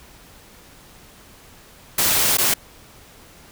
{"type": "noise with dropouts", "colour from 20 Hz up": "white", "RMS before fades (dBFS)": -18, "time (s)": [1.98, 2.54], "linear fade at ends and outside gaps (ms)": 5, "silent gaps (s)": [2.372, 2.383], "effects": ["pink hiss -47 dBFS RMS until 3.51 s"]}